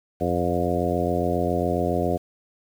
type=harmonic tone with a mistuned harmonic; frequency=87.31 Hz; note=F2; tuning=in tune; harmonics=1 / 2 / 3 / 4 / 5 / 6 / 7 / 8; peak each=-29 / -29 / -29 / -29 / -29 / -29 / -29 / -29 dBFS; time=0.2-2.18 s; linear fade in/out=20 ms; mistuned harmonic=8; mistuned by=+28 cents; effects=8-bit